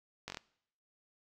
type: slowing click train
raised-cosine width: 0.2 ms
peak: -23 dBFS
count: 5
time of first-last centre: 0.28-0.371 s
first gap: 20 ms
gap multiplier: 1.09
effects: noise-tail reverb RT60 0.7 s tail -22 dB re dry